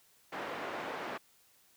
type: band-pass noise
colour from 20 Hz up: pink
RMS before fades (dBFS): -40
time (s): 0.32-1.18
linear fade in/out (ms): 10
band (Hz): 410 to 1900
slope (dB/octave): 12
effects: white hiss -66 dBFS RMS until 1.76 s